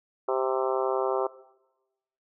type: harmonic tone with a mistuned harmonic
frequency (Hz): 130.81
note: C3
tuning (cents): 0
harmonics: 3 / 4 / 5 / 6 / 7 / 8 / 9 / 10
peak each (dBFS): -28 / -30 / -32 / -34 / -35 / -36 / -37 / -38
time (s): 0.28-1.27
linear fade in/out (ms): 5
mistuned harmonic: 10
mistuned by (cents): +19
effects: noise-tail reverb RT60 1.0 s tail -19 dB re dry